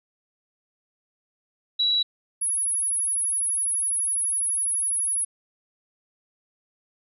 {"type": "tone pair in turn", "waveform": "sine", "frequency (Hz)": [3909, 10496], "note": ["B7", "E9"], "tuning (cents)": [-19, -9], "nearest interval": "octave + perfect fourth", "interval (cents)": 1710, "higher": "second", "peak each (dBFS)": [-19, -22], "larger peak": "first", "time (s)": [[1.79, 2.03], [2.41, 5.25]], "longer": "second", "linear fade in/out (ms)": 10, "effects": []}